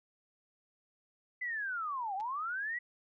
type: linear two-way sweep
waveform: sine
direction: down then up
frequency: 2027 to 740 to 1975 Hz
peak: -34 dBFS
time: 1.41-2.79 s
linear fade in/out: 10 ms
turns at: 2.15 s
type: clicks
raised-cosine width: 0.2 ms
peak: -37 / -39 dBFS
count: 2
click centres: 2.201 / 2.208 s
effects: none

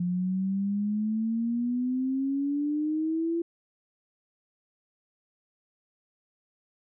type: exponential sweep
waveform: sine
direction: up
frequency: 175.3 to 340 Hz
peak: -25 dBFS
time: 0-3.42 s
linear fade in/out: 5 ms
effects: none

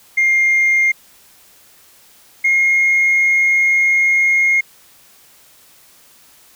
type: tone pair in turn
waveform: sine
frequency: 2118 / 2143 Hz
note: C7 / C7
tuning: +21 / +41 cents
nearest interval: unison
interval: 20 cents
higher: second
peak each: -9 dBFS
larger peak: neither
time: 0.17-0.92 / 2.44-4.61 s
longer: second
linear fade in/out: 10 ms
effects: tanh soft clip ceiling -8 dBFS + white hiss -48 dBFS RMS until 6.55 s

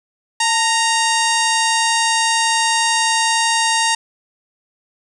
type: harmonic tone with a mistuned harmonic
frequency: 931 Hz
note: A#5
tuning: 2 cents flat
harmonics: 1 / 2 / 3 / 4 / 5 / 6 / 7 / 8 / 9 / 10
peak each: -18 / -21 / -23 / -24 / -25 / -26 / -26 / -27 / -28 / -28 dBFS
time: 0.4-3.95 s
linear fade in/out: 5 ms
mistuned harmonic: 1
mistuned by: -58 cents
effects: 8-bit

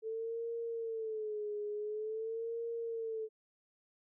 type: tone with vibrato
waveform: sine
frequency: 439.6 Hz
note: A4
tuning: 2 cents flat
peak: -36 dBFS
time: 0.02-3.29 s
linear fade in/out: 50 ms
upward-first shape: sine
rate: 0.47 Hz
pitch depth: 94 cents each way
effects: none

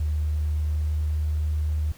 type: tone with pitch glide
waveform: triangle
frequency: 75.8 to 76.33 Hz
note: D#2 to D#2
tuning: -45 to -33 cents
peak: -18 dBFS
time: 0-1.92 s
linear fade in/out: 5 ms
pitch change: +12 cents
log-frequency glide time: 0.26-1.04 s
effects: tanh soft clip ceiling -20 dBFS + pink hiss -51 dBFS RMS until 1.97 s

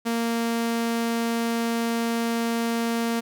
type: tone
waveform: sawtooth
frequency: 231.5 Hz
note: A#3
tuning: 12 cents flat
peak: -19 dBFS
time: 0.05-3.21 s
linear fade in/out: 20 ms
effects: none

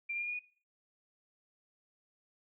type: tone with pitch steps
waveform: sine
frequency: 2372 / 2394 / 2416 / 2439 / 2461 Hz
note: D7 / D7 / D7 / D#7 / D#7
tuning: +17 / +33 / +48 / -35 / -20 cents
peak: -34 dBFS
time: 0.09-0.395 s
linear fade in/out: 10 ms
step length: 61 ms
effects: noise-tail reverb RT60 0.4 s tail -17 dB re dry

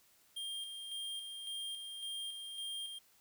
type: tone with tremolo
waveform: square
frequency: 3205 Hz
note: G7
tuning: 38 cents sharp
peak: -40 dBFS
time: 0.36-2.99 s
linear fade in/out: 10 ms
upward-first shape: square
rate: 1.8 Hz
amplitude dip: 40%
effects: white hiss -68 dBFS RMS until 3.2 s

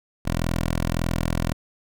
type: tone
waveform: 10% pulse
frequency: 41.79 Hz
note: E1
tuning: 24 cents sharp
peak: -14 dBFS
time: 0.25-1.53 s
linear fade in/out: 10 ms
effects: none

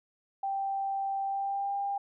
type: tone with pitch glide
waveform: sine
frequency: 784 to 799.1 Hz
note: G5 to G5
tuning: 0 to +33 cents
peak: -29 dBFS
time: 0.43-1.98 s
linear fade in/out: 5 ms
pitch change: +33 cents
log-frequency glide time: 1.25-1.74 s
effects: none

